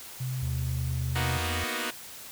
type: tone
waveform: sine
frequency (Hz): 128.6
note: C3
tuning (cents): -30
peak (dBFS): -29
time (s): 0.2-1.38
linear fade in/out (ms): 10
type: tone with pitch glide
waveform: triangle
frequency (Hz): 78.7 to 83.86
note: D#2 to E2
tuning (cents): +20 to +30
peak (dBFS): -29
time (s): 0.42-1.64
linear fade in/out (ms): 5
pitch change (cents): +110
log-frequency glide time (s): 0.74-1.48
type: chord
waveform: 5% pulse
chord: B major seventh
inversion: third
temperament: equal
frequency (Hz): 233.1 / 246.9 / 311.1 / 370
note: A#3 / B3 / D#4 / F#4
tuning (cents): 0 / 0 / 0 / 0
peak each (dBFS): -24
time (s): 1.15-1.91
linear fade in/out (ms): 10
effects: white hiss -44 dBFS RMS until 2.31 s